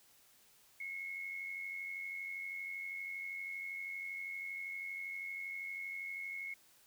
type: tone with amplitude modulation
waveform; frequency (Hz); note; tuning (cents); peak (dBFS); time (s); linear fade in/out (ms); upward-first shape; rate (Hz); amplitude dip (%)
sine; 2178; C#7; -31; -38; 0.8-6.54; 5; sine; 92.6; 50
effects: white hiss -66 dBFS RMS until 6.86 s